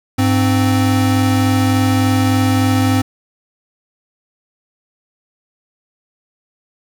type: tone pair together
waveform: square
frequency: 101.68 / 261.6 Hz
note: G#2 / C4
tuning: -36 / 0 cents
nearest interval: octave + major third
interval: 1636 cents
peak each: -15 dBFS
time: 0.18-3.02 s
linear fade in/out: 10 ms
effects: 7-bit